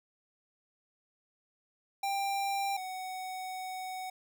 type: tone pair in turn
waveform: square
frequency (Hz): 791 / 746.6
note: G5 / F#5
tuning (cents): +15 / +15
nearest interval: minor second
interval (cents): 100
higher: first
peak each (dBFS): -31 / -38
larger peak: first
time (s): 2.03-2.77 / 2.77-4.1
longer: second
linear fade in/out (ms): 5
effects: none